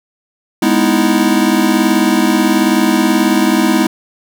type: chord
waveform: square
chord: E major seventh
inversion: first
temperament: equal with one note detuned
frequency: 207.7 / 248.7 / 311.1 / 329.6 Hz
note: G#3 / B3 / D#4 / E4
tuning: 0 / +12 / 0 / 0 cents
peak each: -16 dBFS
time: 0.62-3.87 s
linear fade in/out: 5 ms
effects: none